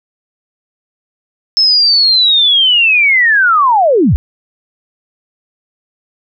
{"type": "linear sweep", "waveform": "sine", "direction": "down", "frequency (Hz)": [5274, 45.51], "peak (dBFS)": -6, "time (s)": [1.57, 4.16], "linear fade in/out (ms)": 0, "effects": []}